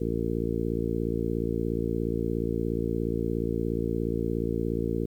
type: harmonic tone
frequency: 57 Hz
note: A#1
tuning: 38 cents flat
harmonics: 1 / 2 / 3 / 4 / 5 / 6 / 7 / 8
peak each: -34 / -34 / -34 / -34 / -34 / -34 / -34 / -34 dBFS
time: 0-5.06 s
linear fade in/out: 10 ms
effects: 10-bit